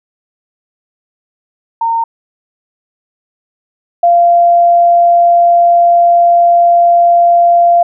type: tone pair in turn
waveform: sine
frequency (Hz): 916 / 691.1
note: A#5 / F5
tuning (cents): -31 / -18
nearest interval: perfect fourth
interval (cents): 487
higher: first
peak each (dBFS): -10 / -4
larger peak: second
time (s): 1.81-2.04 / 4.03-7.83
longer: second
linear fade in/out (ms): 5
effects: none